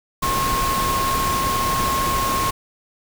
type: tone in noise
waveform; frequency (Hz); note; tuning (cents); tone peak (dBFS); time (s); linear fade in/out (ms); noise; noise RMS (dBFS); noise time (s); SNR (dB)
sine; 1078; C#6; -49; -20; 0.22-2.51; 10; pink; -24; 0.22-2.51; +1
effects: none